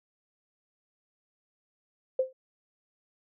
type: tone with exponential decay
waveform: sine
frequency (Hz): 520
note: C5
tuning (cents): -11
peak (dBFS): -19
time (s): 2.19-2.33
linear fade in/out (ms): 5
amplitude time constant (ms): 30
effects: none